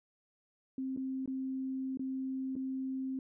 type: tone with dropouts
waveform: sine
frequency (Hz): 263.6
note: C4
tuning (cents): +13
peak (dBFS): -34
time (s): 0.78-3.19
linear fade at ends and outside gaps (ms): 2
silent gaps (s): 0.964-0.973 / 1.259-1.276 / 1.973-1.994 / 2.555-2.563
effects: none